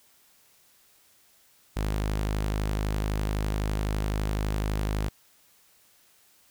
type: tone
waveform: sawtooth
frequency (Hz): 51.91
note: G#1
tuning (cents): 0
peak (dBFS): -22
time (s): 1.76-5.09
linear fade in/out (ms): 10
effects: white hiss -61 dBFS RMS until 6.5 s